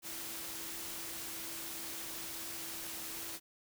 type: tone in noise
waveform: sine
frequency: 330.7 Hz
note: E4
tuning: 6 cents sharp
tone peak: -54 dBFS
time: 0.02-3.4 s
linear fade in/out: 50 ms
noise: white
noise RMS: -43 dBFS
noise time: 0.02-3.4 s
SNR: -14 dB
effects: none